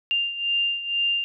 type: beating tone pair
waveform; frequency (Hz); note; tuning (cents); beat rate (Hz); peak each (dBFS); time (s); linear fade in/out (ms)
sine; 2794 / 2796.1; F7 / F7; 0 / +1; 2.1; -23 / -28; 0.11-1.24; 0
effects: none